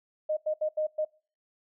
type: tone bursts at uneven times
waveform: sine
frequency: 617 Hz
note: D#5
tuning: 15 cents flat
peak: -25 dBFS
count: 5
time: 0.29-0.37 / 0.46-0.54 / 0.61-0.69 / 0.77-0.87 / 0.98-1.05 s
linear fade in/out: 10 ms
effects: noise-tail reverb RT60 0.4 s tail -24 dB re dry